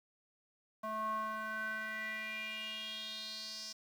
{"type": "tone with band-pass filter sweep", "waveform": "square", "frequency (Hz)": 217.7, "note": "A3", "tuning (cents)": -18, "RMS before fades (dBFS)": -41, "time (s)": [0.83, 3.73], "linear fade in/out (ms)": 10, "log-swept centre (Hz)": [920, 5400], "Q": 5.5, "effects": ["10-bit"]}